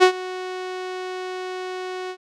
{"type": "tone with ADSR envelope", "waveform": "sawtooth", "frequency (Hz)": 369, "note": "F#4", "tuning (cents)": -5, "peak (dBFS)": -4, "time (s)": [0, 2.17], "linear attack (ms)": 28, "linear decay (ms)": 90, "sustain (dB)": -20, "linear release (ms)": 70, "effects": ["low-pass 5000 Hz 12 dB/octave"]}